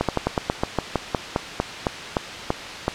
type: slowing click train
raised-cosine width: 1 ms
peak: -5 dBFS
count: 16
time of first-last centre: 0.01-2.881 s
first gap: 77 ms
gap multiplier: 1.12
effects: white hiss -32 dBFS RMS until 2.94 s + low-pass 4000 Hz 12 dB/octave